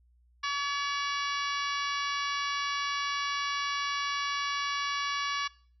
harmonic tone, 568 Hz, C#5, 42 cents sharp, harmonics 2 / 3 / 4 / 5 / 6 / 7 / 8 / 9 / 10, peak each -32 / -36 / -38 / -40 / -42 / -43 / -44 / -45 / -46 dBFS, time 0.43-5.48 s, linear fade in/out 10 ms, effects noise-tail reverb RT60 0.5 s tail -22 dB re dry + added 60 Hz sine -61 dBFS peak until 5.8 s

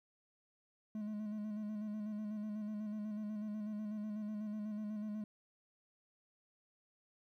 triangle tone with vibrato, 211.7 Hz, G#3, 33 cents sharp, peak -37 dBFS, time 0.95-5.24 s, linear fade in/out 2 ms, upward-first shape square, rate 8.1 Hz, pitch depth 29 cents each way, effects 13-bit

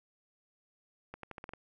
accelerating click train, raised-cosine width 0.5 ms, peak -28 dBFS, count 7, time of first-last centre 1.14-1.536 s, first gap 93 ms, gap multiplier 0.86, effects none

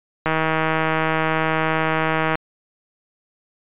click train, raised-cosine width 0.5 ms, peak -5 dBFS, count 334, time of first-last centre 0.26-2.354 s, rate 159 Hz, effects resampled to 8000 Hz

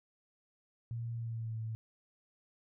sine tone with pitch glide, 116.54 to 111.47 Hz, A#2 to A2, 0 to +23 cents, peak -36 dBFS, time 0.91-1.75 s, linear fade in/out 0 ms, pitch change -77 cents, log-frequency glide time 1.14-1.57 s, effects none

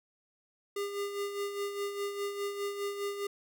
square tone with tremolo, 403.6 Hz, G#4, 49 cents flat, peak -32 dBFS, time 0.76-3.27 s, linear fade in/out 5 ms, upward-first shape sine, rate 4.9 Hz, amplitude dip 55%, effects none

